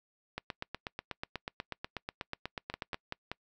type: two click trains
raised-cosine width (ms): 0.3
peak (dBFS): -20 / -20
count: 4 / 22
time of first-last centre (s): 2.74-3.316 / 0.38-2.944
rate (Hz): 5.21 / 8.19
effects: noise-tail reverb RT60 0.1 s tail -26 dB re dry